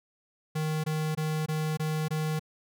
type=tone bursts; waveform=square; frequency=155.56 Hz; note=D#3; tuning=in tune; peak=-28 dBFS; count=6; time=0.55-2.395 s; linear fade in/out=10 ms; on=290 ms; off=21 ms; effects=none